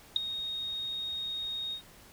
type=tone with ADSR envelope; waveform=sine; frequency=3729 Hz; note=A#7; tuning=in tune; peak=-18 dBFS; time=0.16-1.82 s; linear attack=3 ms; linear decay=7 ms; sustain=-15 dB; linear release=93 ms; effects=pink hiss -55 dBFS RMS until 2.12 s